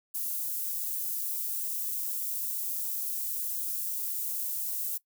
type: high-pass noise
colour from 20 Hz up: white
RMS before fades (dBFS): -33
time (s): 0.14-4.98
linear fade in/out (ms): 10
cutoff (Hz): 12000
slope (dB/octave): 12
effects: noise-tail reverb RT60 0.1 s tail -20 dB re dry